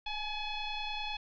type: tone with frequency modulation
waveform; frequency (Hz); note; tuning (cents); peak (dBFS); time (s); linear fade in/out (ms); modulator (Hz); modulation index
sine; 1689; G#6; +29; -34; 0.06-1.17; 5; 852; 2.6
effects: none